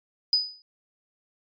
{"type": "tone with exponential decay", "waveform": "sine", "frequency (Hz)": 4978, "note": "D#8", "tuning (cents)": 0, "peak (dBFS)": -15, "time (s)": [0.33, 0.62], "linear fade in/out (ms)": 1, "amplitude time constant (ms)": 61, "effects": ["MP3 32 kbps"]}